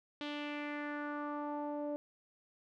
sawtooth tone with low-pass filter sweep, 293.7 Hz, D4, in tune, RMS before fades -40 dBFS, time 0.21-1.96 s, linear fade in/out 0 ms, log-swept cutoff 3500 to 610 Hz, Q 3, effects none

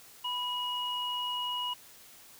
sine tone pair together, 987.8 / 2897 Hz, B5 / F#7, 0 / -37 cents, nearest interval octave + perfect fifth, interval 1863 cents, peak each -35 / -33 dBFS, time 0.24-1.74 s, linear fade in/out 10 ms, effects white hiss -54 dBFS RMS until 2.39 s

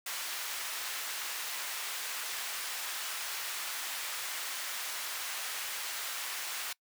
pink high-pass noise, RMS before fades -38 dBFS, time 0.06-6.73 s, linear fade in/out 5 ms, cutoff 1300 Hz, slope 12 dB/octave, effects noise-tail reverb RT60 0.1 s tail -24 dB re dry

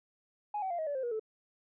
sine tone with pitch steps, 834 / 760.4 / 693.3 / 632.1 / 576.3 / 525.4 / 479 / 436.7 Hz, G#5 / F#5 / F5 / D#5 / D5 / C5 / A#4 / A4, +7 / +47 / -13 / +27 / -33 / +7 / +47 / -13 cents, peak -31 dBFS, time 0.54-1.196 s, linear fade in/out 5 ms, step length 82 ms, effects tanh soft clip ceiling -28 dBFS

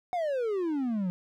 triangle exponential sweep, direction down, 740 to 174.61 Hz, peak -25 dBFS, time 0.13-1.1 s, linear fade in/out 0 ms, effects none

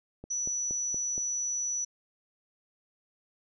click train, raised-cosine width 2 ms, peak -29 dBFS, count 5, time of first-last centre 0.24-1.179 s, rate 4.26 Hz
sine tone, 5920 Hz, F#8, in tune, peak -29 dBFS, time 0.3-1.85 s, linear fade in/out 10 ms
effects none

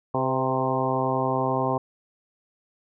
harmonic tone with a mistuned harmonic, 131.3 Hz, C3, 6 cents sharp, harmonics 1 / 2 / 3 / 4 / 5 / 6 / 7 / 8, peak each -30 / -30 / -30 / -30 / -30 / -30 / -30 / -30 dBFS, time 0.14-1.78 s, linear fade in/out 5 ms, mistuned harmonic 4, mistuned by -30 cents, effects none

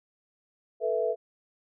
sine chord, A suspended second, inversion none, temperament equal with one note detuned, 440 / 489.6 / 659.3 Hz, A4 / B4 / E5, 0 / -15 / 0 cents, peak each -29 dBFS, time 0.8-1.16 s, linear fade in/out 50 ms, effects none

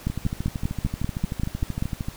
two click trains, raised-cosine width 5 ms, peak -11 / -15 dBFS, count 10 / 27, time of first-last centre 0.07-1.824 / 0.1-2.085 s, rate 5.13 / 13.1 Hz, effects pink hiss -44 dBFS RMS until 2.16 s

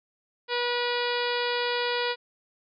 harmonic tone, 484.6 Hz, B4, 33 cents flat, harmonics 1 / 2 / 3 / 4 / 5 / 6 / 7 / 8 / 9 / 10, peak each -29 / -32 / -34 / -35 / -36 / -37 / -37 / -38 / -39 / -39 dBFS, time 0.48-2.16 s, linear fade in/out 50 ms, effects none

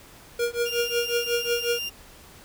square tone with tremolo, 474.8 Hz, A#4, 32 cents sharp, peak -21 dBFS, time 0.39-1.79 s, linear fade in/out 5 ms, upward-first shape triangle, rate 5.5 Hz, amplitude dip 100%
30% pulse tone, 2794 Hz, F7, in tune, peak -26 dBFS, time 0.65-1.9 s, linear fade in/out 20 ms
effects pink hiss -49 dBFS RMS until 2.44 s

